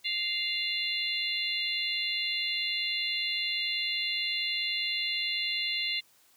harmonic tone with a mistuned harmonic, 698.5 Hz, F5, in tune, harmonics 3 / 4 / 5 / 6, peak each -34 / -34 / -34 / -34 dBFS, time 0.04-6.01 s, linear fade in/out 20 ms, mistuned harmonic 6, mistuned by -40 cents, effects white hiss -63 dBFS RMS until 6.36 s + high-pass 80 Hz 12 dB/octave

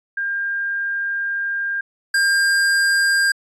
sine / square tone pair in turn, 1603 / 1603 Hz, G6 / G6, +38 / +38 cents, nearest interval unison, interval 0 cents, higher neither, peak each -20 / -15 dBFS, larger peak second, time 0.17-1.81 / 2.14-3.32 s, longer first, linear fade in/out 5 ms, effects resampled to 24000 Hz

